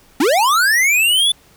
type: linear sweep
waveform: square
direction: up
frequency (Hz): 245.1 to 3520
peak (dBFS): -12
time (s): 0.2-1.32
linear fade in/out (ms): 5
effects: pink hiss -50 dBFS RMS until 1.56 s